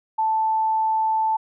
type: tone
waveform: sine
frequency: 880 Hz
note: A5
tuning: in tune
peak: -18 dBFS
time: 0.18-1.37 s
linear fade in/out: 10 ms
effects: none